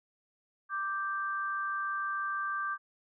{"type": "tone pair together", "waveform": "sine", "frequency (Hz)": [1176.2, 1570], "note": ["D6", "G6"], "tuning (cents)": [2, 2], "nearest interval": "perfect fourth", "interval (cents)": 500, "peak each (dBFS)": [-33, -35], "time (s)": [0.69, 2.78], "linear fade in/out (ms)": 50, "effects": []}